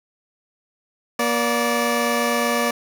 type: tone pair together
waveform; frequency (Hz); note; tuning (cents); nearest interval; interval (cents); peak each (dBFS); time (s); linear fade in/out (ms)
15% pulse; 237.7 / 580; A#3 / D5; +34 / -22; octave + minor third; 1544; -15; 1.19-2.71; 5
effects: none